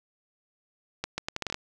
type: accelerating click train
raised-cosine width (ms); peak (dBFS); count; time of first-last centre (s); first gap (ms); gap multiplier
0.2; -13; 9; 1.04-1.544; 140; 0.75
effects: none